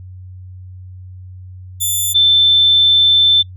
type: tone pair in turn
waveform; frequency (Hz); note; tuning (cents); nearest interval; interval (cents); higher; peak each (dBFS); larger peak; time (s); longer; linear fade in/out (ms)
5% pulse / sine; 3520 / 3540; A7 / A7; 0 / +10; unison; 10; second; -7; neither; 1.8-2.14 / 2.14-3.43; second; 20
effects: noise-tail reverb RT60 0.1 s tail -24 dB re dry + added 92 Hz sine -31 dBFS peak until 3.56 s